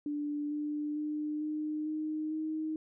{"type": "tone with pitch steps", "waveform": "sine", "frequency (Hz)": [293.7, 297.5, 301.3, 305.1, 309, 313], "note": ["D4", "D4", "D4", "D#4", "D#4", "D#4"], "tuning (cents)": [0, 22, 44, -34, -12, 10], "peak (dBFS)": -32, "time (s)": [0.06, 2.76], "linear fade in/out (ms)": 2, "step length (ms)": 450, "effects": []}